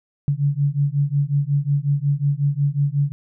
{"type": "beating tone pair", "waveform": "sine", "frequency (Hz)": [140, 145.5], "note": ["C#3", "D3"], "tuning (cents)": [18, -16], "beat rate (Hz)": 5.5, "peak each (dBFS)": -20, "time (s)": [0.28, 3.12], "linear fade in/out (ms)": 0, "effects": []}